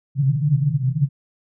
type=band-pass noise; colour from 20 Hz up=pink; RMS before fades=-19 dBFS; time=0.15-1.09 s; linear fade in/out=50 ms; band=130 to 150 Hz; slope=96 dB/octave; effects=none